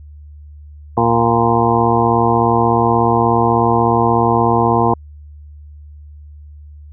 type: harmonic tone with a mistuned harmonic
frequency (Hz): 116.54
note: A#2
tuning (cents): 0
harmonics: 1 / 2 / 3 / 4 / 6 / 7 / 8 / 9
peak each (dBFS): -19 / -19 / -19 / -19 / -19 / -19 / -19 / -19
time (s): 0.97-4.94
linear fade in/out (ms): 5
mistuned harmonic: 9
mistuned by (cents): -23
effects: added 74 Hz sine -34 dBFS peak until 6.92 s